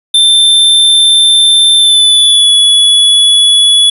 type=tone with pitch glide; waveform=square; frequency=3561 to 3402 Hz; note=A7 to G#7; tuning=+20 to +41 cents; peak=-4 dBFS; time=0.14-3.9 s; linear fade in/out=5 ms; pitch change=-79 cents; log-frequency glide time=1.76-2.51 s; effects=resampled to 32000 Hz + 7-bit